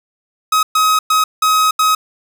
45% pulse tone bursts at uneven times, 1268 Hz, D#6, 32 cents sharp, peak -10 dBFS, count 5, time 0.52-0.63 / 0.75-0.99 / 1.1-1.24 / 1.42-1.71 / 1.79-1.95 s, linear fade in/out 5 ms, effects none

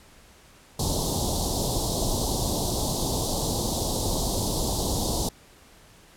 pink band-stop noise, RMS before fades -26 dBFS, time 0.79-5.29 s, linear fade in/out 5 ms, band 970 to 3600 Hz, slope 48 dB/octave, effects pink hiss -53 dBFS RMS until 6.16 s + low-pass 12000 Hz 12 dB/octave

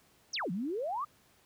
sine exponential two-way sweep, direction down then up, 6700 to 164.81 to 1256 Hz, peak -32 dBFS, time 0.33-1.05 s, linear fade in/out 10 ms, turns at 0.51 s, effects pink hiss -65 dBFS RMS until 1.45 s + high-pass 80 Hz 12 dB/octave

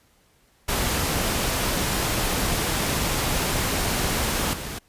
pink noise with level steps, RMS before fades -24 / -33 dBFS, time 0.68-4.79 s, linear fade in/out 10 ms, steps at 4.53 s, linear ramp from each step 5 ms, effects pink hiss -61 dBFS RMS until 4.88 s + resampled to 32000 Hz

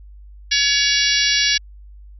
harmonic tone, 565 Hz, C#5, 33 cents sharp, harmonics 3 / 4 / 5 / 6 / 7 / 8 / 9 / 10, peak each -23 / -23 / -23 / -23 / -23 / -23 / -23 / -23 dBFS, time 0.51-1.58 s, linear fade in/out 10 ms, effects added 50 Hz sine -38 dBFS peak until 2.19 s

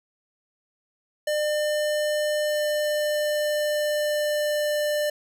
square tone with pitch glide, 600 to 595.5 Hz, D5 to D5, +37 to +24 cents, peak -23 dBFS, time 1.27-5.1 s, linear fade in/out 5 ms, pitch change -13 cents, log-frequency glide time 2.38-4.85 s, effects none

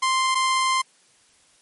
sawtooth tone pair in turn, 1046.5 / 1046.5 Hz, C6 / C6, 0 / 0 cents, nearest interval unison, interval 0 cents, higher neither, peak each -15 dBFS, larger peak neither, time 0.02-0.35 / 0.35-0.82 s, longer second, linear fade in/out 10 ms, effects white hiss -58 dBFS RMS until 1.61 s + MP3 48 kbps

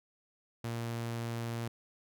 sawtooth tone, 116.54 Hz, A#2, in tune, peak -31 dBFS, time 0.64-1.68 s, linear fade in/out 5 ms, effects none

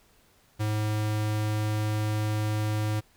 square tone, 106.8 Hz, G#2, 49 cents sharp, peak -26 dBFS, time 0.59-3.01 s, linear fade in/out 20 ms, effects pink hiss -62 dBFS RMS until 3.16 s

